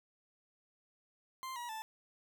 40% pulse tone with pitch steps, 1046.5 / 959.6 / 880 Hz, C6 / A#5 / A5, 0 / +50 / 0 cents, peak -40 dBFS, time 1.43-1.82 s, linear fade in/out 0 ms, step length 130 ms, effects none

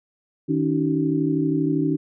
sine tone cluster, 156 / 281.7 / 314.3 / 381.5 Hz, D#3 / C#4 / D#4 / G4, +5 / +28 / +18 / -47 cents, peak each -25 / -22 / -24 / -28 dBFS, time 0.48-1.97 s, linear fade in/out 20 ms, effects none

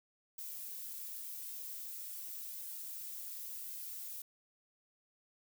violet noise with flanger, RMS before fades -45 dBFS, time 0.38-4.22 s, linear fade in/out 5 ms, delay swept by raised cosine 1.9 to 3.6 ms, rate 0.89 Hz, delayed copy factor +0.6, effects none

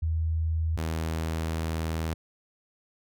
sine / sawtooth tone pair in turn, 80.6 / 80.6 Hz, E2 / E2, -38 / -38 cents, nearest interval unison, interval 0 cents, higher neither, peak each -24 dBFS, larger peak neither, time 0.02-0.77 / 0.77-2.14 s, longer second, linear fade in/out 10 ms, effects none

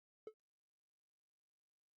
triangle tone with exponential decay, 433.7 Hz, A4, 25 cents flat, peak -40 dBFS, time 0.27-0.34 s, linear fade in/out 2 ms, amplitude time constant 15 ms, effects Opus 48 kbps

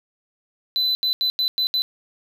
triangle tone bursts at uneven times, 4012 Hz, B7, 26 cents sharp, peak -17 dBFS, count 6, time 0.76-0.95 / 1.03-1.13 / 1.21-1.3 / 1.39-1.48 / 1.58-1.67 / 1.74-1.82 s, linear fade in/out 0 ms, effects 9-bit

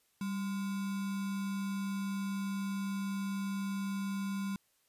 sine tone with sample-and-hold, 196 Hz, G3, in tune, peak -33 dBFS, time 0.21-4.56 s, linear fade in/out 2 ms, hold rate 1225 Hz, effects white hiss -73 dBFS RMS until 4.88 s + resampled to 32000 Hz

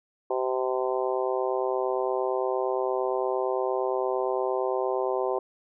harmonic tone, 128.7 Hz, C3, 28 cents flat, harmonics 3 / 4 / 5 / 6 / 7 / 8, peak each -28 / -30 / -32 / -34 / -35 / -36 dBFS, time 0.3-5.39 s, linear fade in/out 5 ms, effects none

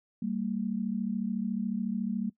sine tone pair together, 194.84 / 228.8 Hz, G3 / A#3, -10 / -32 cents, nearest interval minor third, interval 278 cents, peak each -32 / -31 dBFS, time 0.22-2.3 s, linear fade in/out 5 ms, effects noise-tail reverb RT60 0.1 s tail -21 dB re dry

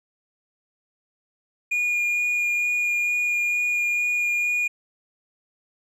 triangle tone with vibrato, 2433 Hz, D#7, 39 cents flat, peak -19 dBFS, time 1.71-4.68 s, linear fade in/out 10 ms, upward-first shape sine, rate 2.2 Hz, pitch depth 9 cents each way, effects none

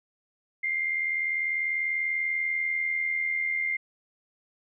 sine tone with amplitude modulation, 2100 Hz, C7, 6 cents sharp, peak -23 dBFS, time 0.63-3.77 s, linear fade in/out 10 ms, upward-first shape sine, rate 80.2 Hz, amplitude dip 50%, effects none

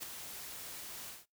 white noise with ADSR envelope, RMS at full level -39 dBFS, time 0-1.26 s, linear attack 32 ms, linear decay 3 ms, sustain -7 dB, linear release 180 ms, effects noise-tail reverb RT60 0.2 s tail -24 dB re dry

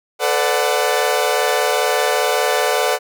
sawtooth chord, B minor seventh, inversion third, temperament equal with one note detuned, 440 / 505.1 / 587.3 / 740 Hz, A4 / B4 / D5 / F#5, 0 / +39 / 0 / 0 cents, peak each -17 dBFS, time 0.19-2.99 s, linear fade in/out 50 ms, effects none

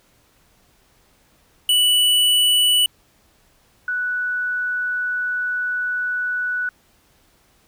square / sine tone pair in turn, 2960 / 1480 Hz, F#7 / F#6, 0 / 0 cents, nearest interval octave, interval 1200 cents, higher first, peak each -14 / -20 dBFS, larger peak first, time 1.69-2.86 / 3.88-6.69 s, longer second, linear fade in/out 2 ms, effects pink hiss -58 dBFS RMS until 7.67 s

